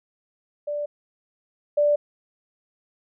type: tone pair in turn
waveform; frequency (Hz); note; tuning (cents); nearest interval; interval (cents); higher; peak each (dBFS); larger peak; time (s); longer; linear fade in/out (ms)
sine; 587.3 / 587.3; D5 / D5; 0 / 0; unison; 0; neither; -25 / -16; second; 0.67-0.86 / 1.77-1.96; neither; 10
effects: none